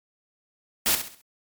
white noise with echo, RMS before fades -21 dBFS, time 0.86-0.95 s, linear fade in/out 0 ms, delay 66 ms, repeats 4, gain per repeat -9 dB, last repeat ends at 1.214 s, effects MP3 96 kbps

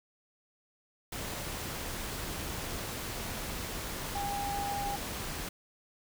sine tone in noise, 806 Hz, G5, 48 cents sharp, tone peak -33 dBFS, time 4.15-4.96 s, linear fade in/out 5 ms, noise pink, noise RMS -38 dBFS, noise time 1.12-5.49 s, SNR +2 dB, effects none

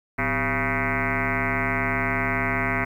sine tone with frequency modulation, 1110 Hz, C#6, 2 cents sharp, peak -21 dBFS, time 0.18-2.85 s, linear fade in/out 10 ms, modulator 143 Hz, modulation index 7.9, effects 9-bit

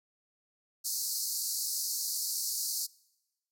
pink band-pass noise, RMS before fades -34 dBFS, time 0.84-2.87 s, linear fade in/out 20 ms, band 4300 to 16000 Hz, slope 96 dB/octave, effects noise-tail reverb RT60 1.0 s tail -24 dB re dry

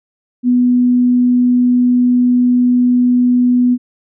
sine tone, 246.9 Hz, B3, in tune, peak -8 dBFS, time 0.43-3.78 s, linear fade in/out 50 ms, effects none

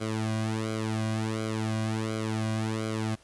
sawtooth tone with flanger, 110 Hz, A2, in tune, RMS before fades -30 dBFS, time 0-3.16 s, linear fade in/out 20 ms, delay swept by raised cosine 1.1 to 2.3 ms, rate 1.4 Hz, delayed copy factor -0.85, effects pink hiss -59 dBFS RMS until 3.23 s + resampled to 24000 Hz

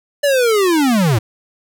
square linear sweep, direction down, 587.3 to 99.9 Hz, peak -12 dBFS, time 0.23-1.19 s, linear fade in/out 10 ms, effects none

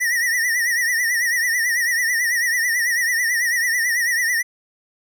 square tone with vibrato, 1900 Hz, A#6, 33 cents sharp, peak -18 dBFS, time 0-4.43 s, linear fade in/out 20 ms, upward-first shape triangle, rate 9.1 Hz, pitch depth 110 cents each way, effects none

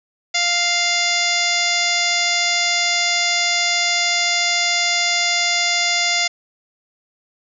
harmonic tone with a mistuned harmonic, 698.5 Hz, F5, in tune, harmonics 1 / 2 / 3 / 4 / 5 / 6 / 7 / 8 / 9 / 10, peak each -26 / -31 / -20 / -28 / -24 / -29 / -23 / -28 / -30 / -27 dBFS, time 0.34-6.28 s, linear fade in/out 10 ms, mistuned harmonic 9, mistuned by +23 cents, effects none

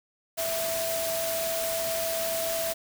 sine tone in noise, 659.3 Hz, E5, in tune, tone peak -29 dBFS, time 0.37-2.74 s, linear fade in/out 20 ms, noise white, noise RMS -32 dBFS, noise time 0.37-2.74 s, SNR 0 dB, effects none

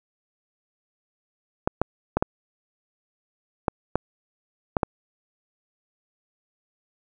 clicks, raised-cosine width 1 ms, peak -6 dBFS, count 8, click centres 1.675 / 1.816 / 2.17 / 2.225 / 3.682 / 3.956 / 4.768 / 4.832 s, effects none

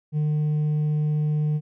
triangle tone with hard clipping, 151.3 Hz, D#3, 48 cents flat, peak -19 dBFS, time 0.12-1.61 s, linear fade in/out 50 ms, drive 1 dB, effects none

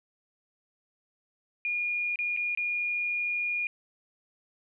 sine tone with dropouts, 2431 Hz, D#7, 41 cents flat, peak -27 dBFS, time 1.65-3.67 s, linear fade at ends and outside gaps 1 ms, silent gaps 2.158-2.189 / 2.365-2.372 / 2.55-2.574 s, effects none

